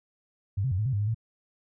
sine tone with pitch steps, 98.5 / 132.4 / 91.8 / 107.4 / 132.4 / 101.7 / 104.3 / 113 Hz, G2 / C3 / F#2 / A2 / C3 / G#2 / G#2 / A2, +9 / +21 / -13 / -41 / +21 / -36 / +8 / +47 cents, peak -24 dBFS, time 0.57-1.146 s, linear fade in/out 10 ms, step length 72 ms, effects none

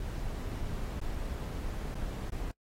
brown noise with dropouts, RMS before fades -36 dBFS, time 0-2.51 s, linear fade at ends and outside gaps 2 ms, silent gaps 0.996-1.014 / 1.946-1.952 / 2.298-2.32 s, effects noise-tail reverb RT60 0.1 s tail -25 dB re dry + AAC 48 kbps

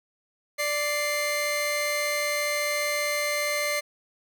sawtooth tone pair together, 587.3 / 2093 Hz, D5 / C7, 0 / 0 cents, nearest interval octave + minor seventh, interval 2200 cents, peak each -24 dBFS, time 0.58-3.81 s, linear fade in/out 20 ms, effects none

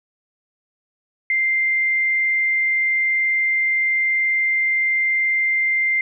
sine tone, 2093 Hz, C7, in tune, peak -16 dBFS, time 1.3-6.01 s, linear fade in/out 2 ms, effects none

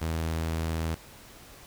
sawtooth tone, 81.1 Hz, E2, 28 cents flat, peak -24 dBFS, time 0.01-0.95 s, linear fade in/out 10 ms, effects pink hiss -50 dBFS RMS until 1.66 s

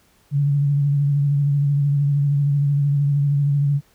sine tone with vibrato, 142.6 Hz, C#3, 49 cents sharp, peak -15 dBFS, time 0.31-3.81 s, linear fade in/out 50 ms, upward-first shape triangle, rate 13 Hz, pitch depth 40 cents each way, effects pink hiss -58 dBFS RMS until 3.94 s

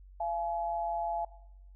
sine tone pair together, 683.5 / 849 Hz, F5 / G#5, -37 / +38 cents, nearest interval major third, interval 375 cents, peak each -33 / -34 dBFS, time 0.2-1.25 s, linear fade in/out 5 ms, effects noise-tail reverb RT60 0.8 s tail -17 dB re dry + added 47 Hz sine -50 dBFS peak until 1.75 s

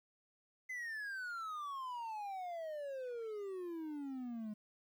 triangle exponential sweep, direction down, 2054 to 208.1 Hz, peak -39 dBFS, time 0.69-4.54 s, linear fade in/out 10 ms, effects 12-bit

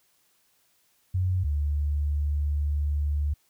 sine tone pair in turn, 91.8 / 73.16 Hz, F#2 / D2, -13 / -6 cents, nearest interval major third, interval 393 cents, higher first, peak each -22 / -23 dBFS, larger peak first, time 1.14-1.44 / 1.44-3.34 s, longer second, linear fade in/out 10 ms, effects white hiss -67 dBFS RMS until 3.49 s

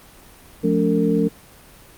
sine tone cluster, 175.1 / 215.8 / 284.6 / 454.4 Hz, F3 / A3 / C#4 / A#4, +5 / -33 / +46 / -44 cents, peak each -21 dBFS, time 0.63-1.29 s, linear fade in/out 20 ms, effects pink hiss -46 dBFS RMS until 1.97 s + Opus 32 kbps

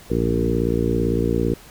harmonic tone with a mistuned harmonic, 57.8 Hz, A#1, 14 cents flat, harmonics 1 / 2 / 3 / 4 / 5 / 6 / 7 / 8, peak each -26 / -26 / -26 / -26 / -26 / -26 / -26 / -26 dBFS, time 0.1-1.54 s, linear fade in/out 5 ms, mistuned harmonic 2, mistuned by -24 cents, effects pink hiss -45 dBFS RMS until 1.7 s

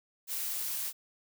blue noise, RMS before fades -35 dBFS, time 0.27-0.93 s, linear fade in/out 50 ms, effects none

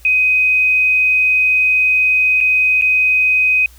sine tone with dropouts, 2512 Hz, D#7, 16 cents sharp, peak -10 dBFS, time 0.05-3.66 s, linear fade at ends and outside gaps 2 ms, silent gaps 2.405-2.41 / 2.813-2.821 s, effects added 60 Hz sine -41 dBFS peak until 3.78 s + white hiss -48 dBFS RMS until 3.78 s

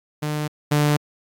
sawtooth tone pair in turn, 150.5 / 148 Hz, D3 / D3, +43 / +14 cents, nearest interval unison, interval 29 cents, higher first, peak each -19 / -12 dBFS, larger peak second, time 0.22-0.48 / 0.71-0.97 s, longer neither, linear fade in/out 10 ms, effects AAC 64 kbps

